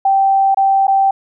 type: tone with dropouts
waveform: sine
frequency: 780 Hz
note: G5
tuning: 9 cents flat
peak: -9 dBFS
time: 0.05-1.11 s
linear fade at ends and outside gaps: 5 ms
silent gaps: 0.546-0.571 / 0.87-0.879 s
effects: none